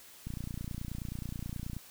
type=click train; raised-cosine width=5 ms; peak=-26 dBFS; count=45; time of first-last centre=0.27-1.767 s; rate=29.4 Hz; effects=white hiss -54 dBFS RMS until 1.9 s